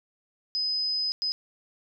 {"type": "tone bursts at uneven times", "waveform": "sine", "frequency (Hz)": 5030, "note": "D#8", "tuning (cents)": 18, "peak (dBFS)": -25, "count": 2, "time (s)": [[0.55, 1.12], [1.22, 1.32]], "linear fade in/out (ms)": 0, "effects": []}